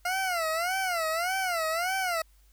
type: tone with vibrato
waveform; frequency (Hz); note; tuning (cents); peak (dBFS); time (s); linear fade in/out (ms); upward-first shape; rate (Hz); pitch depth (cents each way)
20% pulse; 698.5; F5; 0; -22; 0.05-2.22; 5; sine; 1.7; 170
effects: added 50 Hz sine -57 dBFS peak until 2.52 s + white hiss -67 dBFS RMS until 2.52 s